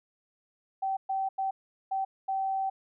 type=tone bursts at uneven times; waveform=sine; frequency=772 Hz; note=G5; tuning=27 cents flat; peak=-27 dBFS; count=5; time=0.82-0.97 / 1.09-1.29 / 1.38-1.51 / 1.91-2.05 / 2.28-2.7 s; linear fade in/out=10 ms; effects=none